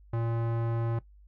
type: tone with low-pass filter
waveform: square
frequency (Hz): 115.6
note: A#2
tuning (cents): -14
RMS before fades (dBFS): -30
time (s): 0.13-0.99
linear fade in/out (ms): 5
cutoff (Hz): 1200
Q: 0.85
effects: noise-tail reverb RT60 0.1 s tail -17 dB re dry + added 50 Hz sine -52 dBFS peak until 1.27 s